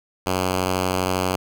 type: tone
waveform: 5% pulse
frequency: 92.5 Hz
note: F#2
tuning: in tune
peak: -9 dBFS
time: 0.26-1.36 s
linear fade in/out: 5 ms
effects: none